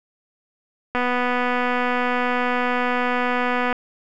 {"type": "click train", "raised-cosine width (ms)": 0.5, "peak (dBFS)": -8, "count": 687, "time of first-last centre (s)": [0.95, 3.727], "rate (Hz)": 247, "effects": []}